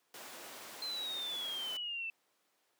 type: noise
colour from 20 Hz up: pink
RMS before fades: -47 dBFS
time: 0.14-1.77 s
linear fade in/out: 2 ms
type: exponential sweep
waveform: sine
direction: down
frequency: 4143 to 2643 Hz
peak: -37 dBFS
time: 0.82-2.1 s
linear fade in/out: 2 ms
effects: pink hiss -75 dBFS RMS until 2.79 s + high-pass 400 Hz 12 dB/octave